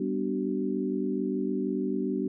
sine chord, G major seventh, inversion none, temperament equal with one note detuned, 196 / 246.9 / 293.7 / 379.3 Hz, G3 / B3 / D4 / F#4, 0 / 0 / 0 / +43 cents, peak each -32 dBFS, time 0-2.28 s, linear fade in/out 5 ms, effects none

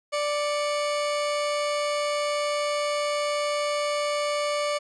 30% pulse tone pair together, 587 / 2216 Hz, D5 / C#7, -1 / -1 cents, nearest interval octave + major seventh, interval 2300 cents, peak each -22 / -32 dBFS, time 0.12-4.79 s, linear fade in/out 20 ms, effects resampled to 22050 Hz

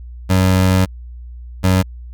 25% pulse tone pair in turn, 93.5 / 93.5 Hz, F#2 / F#2, +19 / +19 cents, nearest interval unison, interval 0 cents, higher neither, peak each -7 dBFS, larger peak neither, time 0.29-0.86 / 1.63-1.83 s, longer first, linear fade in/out 20 ms, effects added 60 Hz sine -30 dBFS peak until 2.13 s

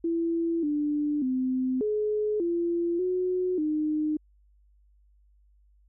sine tone with pitch steps, 334 / 295.7 / 257.7 / 423.7 / 342.1 / 365.7 / 305.9 Hz, E4 / D4 / C4 / G#4 / F4 / F#4 / D#4, +23 / +12 / -26 / +35 / -36 / -20 / -29 cents, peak -24 dBFS, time 0.04-4.17 s, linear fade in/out 5 ms, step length 590 ms, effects added 50 Hz sine -58 dBFS peak until 5.88 s

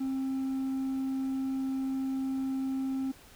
sine tone with hard clipping, 266 Hz, C4, 29 cents sharp, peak -30 dBFS, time 0-3.12 s, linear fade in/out 10 ms, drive 2 dB, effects pink hiss -55 dBFS RMS until 3.35 s

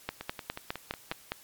two click trains, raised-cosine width 0.3 ms, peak -15 / -21 dBFS, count 7 / 6, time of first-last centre 0.09-1.32 / 0.21-1.121 s, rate 4.88 / 5.49 Hz, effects white hiss -55 dBFS RMS until 1.43 s + MP3 96 kbps

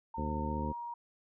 sine tone with pitch glide, 911 to 946.4 Hz, A#5 to A#5, -40 to +26 cents, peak -38 dBFS, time 0.14-0.94 s, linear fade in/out 5 ms, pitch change +66 cents, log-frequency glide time 0.44-0.73 s
harmonic tone, 75.3 Hz, D2, 44 cents sharp, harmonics 1 / 2 / 3 / 4 / 5 / 6 / 7, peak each -37 / -41 / -38 / -43 / -46 / -47 / -44 dBFS, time 0.17-0.73 s, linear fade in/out 20 ms
effects none

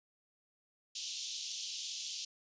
white band-pass noise, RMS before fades -42 dBFS, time 0.95-2.25 s, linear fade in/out 5 ms, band 2900 to 6700 Hz, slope 48 dB/octave, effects resampled to 16000 Hz

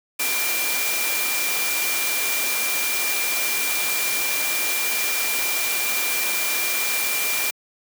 sine tone in noise, 2380 Hz, D7, 22 cents sharp, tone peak -26 dBFS, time 0.19-7.51 s, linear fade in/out 10 ms, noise white, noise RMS -24 dBFS, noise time 0.19-7.51 s, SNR -5 dB, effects high-pass 300 Hz 12 dB/octave

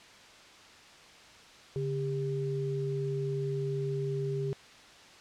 sine tone pair together, 141.3 / 399.7 Hz, C#3 / G4, +34 / +34 cents, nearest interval octave + tritone, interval 1800 cents, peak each -32 / -33 dBFS, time 1.76-4.53 s, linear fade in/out 0 ms, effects white hiss -53 dBFS RMS until 5.2 s + low-pass 5000 Hz 12 dB/octave

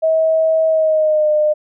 sine tone with pitch glide, 641 to 606.1 Hz, E5 to D#5, -49 to -46 cents, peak -11 dBFS, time 0.02-1.54 s, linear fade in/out 20 ms, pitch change -97 cents, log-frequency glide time 0.67-1.3 s, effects none

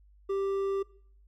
triangle tone with hard clipping, 392 Hz, G4, in tune, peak -29 dBFS, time 0.29-0.83 s, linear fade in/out 10 ms, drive 9 dB, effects noise-tail reverb RT60 0.6 s tail -22 dB re dry + added 50 Hz sine -56 dBFS peak until 1.27 s

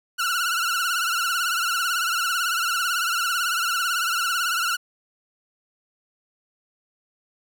sawtooth tone with vibrato, 1403 Hz, F6, 8 cents sharp, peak -18 dBFS, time 0.18-4.77 s, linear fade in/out 20 ms, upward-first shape triangle, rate 18 Hz, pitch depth 120 cents each way, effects none

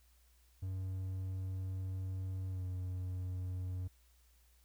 triangle tone with pitch glide, 94 to 91.64 Hz, F#2 to F#2, +28 to -16 cents, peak -35 dBFS, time 0.62-3.88 s, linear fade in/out 10 ms, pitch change -44 cents, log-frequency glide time 2.49-2.64 s, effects added 60 Hz sine -65 dBFS peak until 4.64 s + white hiss -72 dBFS RMS until 4.64 s

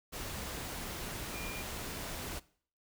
sine tone in noise, 2407 Hz, D7, 42 cents sharp, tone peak -44 dBFS, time 1.33-1.63 s, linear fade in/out 20 ms, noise pink, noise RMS -41 dBFS, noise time 0.12-2.4 s, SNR -6 dB, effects noise-tail reverb RT60 0.5 s tail -20 dB re dry

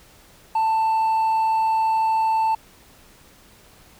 sine tone with hard clipping, 887 Hz, A5, 14 cents sharp, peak -18 dBFS, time 0.55-2.55 s, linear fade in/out 5 ms, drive 2 dB, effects pink hiss -51 dBFS RMS until 3.99 s

